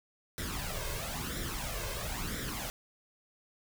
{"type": "noise with flanger", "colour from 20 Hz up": "pink", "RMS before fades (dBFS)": -37, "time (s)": [0.38, 2.7], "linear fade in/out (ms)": 0, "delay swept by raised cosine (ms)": [0.54, 1.94], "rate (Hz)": 1, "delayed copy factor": 0.65, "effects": []}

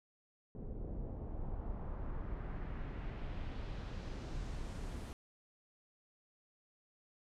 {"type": "noise with low-pass filter sweep", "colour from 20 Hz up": "brown", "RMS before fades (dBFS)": -42, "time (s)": [0.55, 5.13], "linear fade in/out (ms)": 0, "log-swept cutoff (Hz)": [430, 11000], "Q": 1.2, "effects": []}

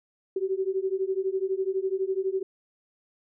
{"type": "beating tone pair", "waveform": "sine", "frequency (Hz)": [376.1, 388.1], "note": ["F#4", "G4"], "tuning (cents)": [28, -17], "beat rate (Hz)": 12, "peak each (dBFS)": -28, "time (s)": [0.36, 2.43], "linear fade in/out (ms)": 5, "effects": []}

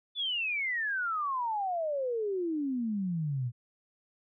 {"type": "exponential sweep", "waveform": "sine", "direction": "down", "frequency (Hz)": [3519, 116.3], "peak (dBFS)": -29, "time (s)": [0.15, 3.52], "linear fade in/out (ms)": 50, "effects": []}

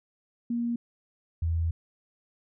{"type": "tone pair in turn", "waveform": "sine", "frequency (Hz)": [236.3, 82.7], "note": ["A#3", "E2"], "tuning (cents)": [24, 6], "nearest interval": "octave + tritone", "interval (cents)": 1818, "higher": "first", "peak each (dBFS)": [-26, -24], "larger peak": "second", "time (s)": [[0.5, 0.76], [1.42, 1.71]], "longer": "second", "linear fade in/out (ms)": 5, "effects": []}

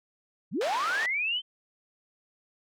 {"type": "linear sweep", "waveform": "sine", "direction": "up", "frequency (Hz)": [123.47, 3135], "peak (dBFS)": -26, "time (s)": [0.51, 1.42], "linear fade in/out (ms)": 50}
{"type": "band-pass noise", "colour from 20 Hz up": "pink", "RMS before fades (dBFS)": -36, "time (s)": [0.61, 1.06], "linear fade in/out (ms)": 2, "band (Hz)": [800, 4200], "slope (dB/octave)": 12}
{"effects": []}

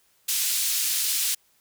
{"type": "band-pass noise", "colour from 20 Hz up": "white", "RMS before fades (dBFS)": -25, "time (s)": [0.28, 1.35], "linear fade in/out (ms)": 10, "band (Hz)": [3100, 14000], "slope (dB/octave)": 12, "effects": ["white hiss -64 dBFS RMS until 1.6 s"]}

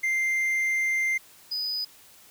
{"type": "tone pair in turn", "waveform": "triangle", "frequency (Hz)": [2093, 4978], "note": ["C7", "D#8"], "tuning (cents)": [0, 0], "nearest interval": "octave + minor third", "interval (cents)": 1500, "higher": "second", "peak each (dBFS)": [-21, -26], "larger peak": "first", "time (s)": [[0.03, 1.18], [1.51, 1.85]], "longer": "first", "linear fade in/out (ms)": 10, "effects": ["white hiss -53 dBFS RMS until 2.3 s"]}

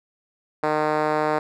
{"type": "tone with band-pass filter", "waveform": "5% pulse", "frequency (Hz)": 152.9, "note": "D#3", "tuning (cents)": -30, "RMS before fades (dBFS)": -22, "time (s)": [0.63, 1.39], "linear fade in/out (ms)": 5, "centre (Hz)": 570, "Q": 0.95, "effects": []}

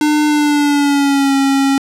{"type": "tone with pitch glide", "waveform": "square", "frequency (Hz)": [300, 273.5], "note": ["D4", "C#4"], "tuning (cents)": [37, -23], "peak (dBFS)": -11, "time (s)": [0.01, 1.78], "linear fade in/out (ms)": 2, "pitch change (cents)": -160, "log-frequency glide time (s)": [0.27, 1.35], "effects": ["low-pass 11000 Hz 12 dB/octave"]}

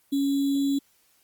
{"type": "tone with sample-and-hold", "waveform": "sine", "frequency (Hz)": 278.4, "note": "C#4", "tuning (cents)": 8, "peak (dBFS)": -21, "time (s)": [0.12, 0.79], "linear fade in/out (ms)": 10, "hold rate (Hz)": 3675, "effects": ["white hiss -64 dBFS RMS until 1.23 s", "Opus 24 kbps"]}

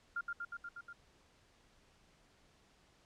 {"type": "tone with echo", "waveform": "sine", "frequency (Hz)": 1400, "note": "F6", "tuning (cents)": 4, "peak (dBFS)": -35, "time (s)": [0.16, 0.21], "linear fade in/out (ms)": 5, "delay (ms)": 120, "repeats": 6, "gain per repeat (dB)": -2, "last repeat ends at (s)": 0.93, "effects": ["pink hiss -68 dBFS RMS until 3.05 s", "low-pass 7000 Hz 12 dB/octave"]}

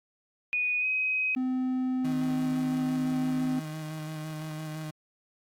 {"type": "tone with pitch glide", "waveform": "sine", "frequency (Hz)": [2474, 2525], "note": ["D#7", "D#7"], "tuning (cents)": [-10, 25], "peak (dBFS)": -25, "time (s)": [0.53, 1.35], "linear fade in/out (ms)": 0, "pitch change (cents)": 35, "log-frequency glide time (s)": [0.79, 0.86]}
{"type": "tone", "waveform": "triangle", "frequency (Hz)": 256.5, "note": "C4", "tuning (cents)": -34, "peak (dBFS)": -24, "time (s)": [1.36, 3.6], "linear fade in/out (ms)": 10}
{"type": "tone with vibrato", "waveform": "35% pulse", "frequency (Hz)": 155.56, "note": "D#3", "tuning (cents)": 0, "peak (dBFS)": -33, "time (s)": [2.04, 4.91], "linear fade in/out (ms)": 10, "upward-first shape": "square", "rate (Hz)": 5.9, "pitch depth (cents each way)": 17}
{"effects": ["AAC 64 kbps"]}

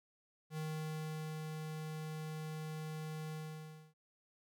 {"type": "tone with ADSR envelope", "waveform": "square", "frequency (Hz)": 156, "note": "D#3", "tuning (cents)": 5, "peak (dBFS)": -39, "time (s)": [0.5, 3.94], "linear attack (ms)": 75, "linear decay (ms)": 840, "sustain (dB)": -3, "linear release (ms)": 610, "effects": []}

